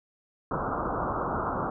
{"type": "low-pass noise", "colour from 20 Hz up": "white", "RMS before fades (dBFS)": -30, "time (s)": [0.51, 1.7], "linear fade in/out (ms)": 2, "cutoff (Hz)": 1400, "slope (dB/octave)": 96, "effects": []}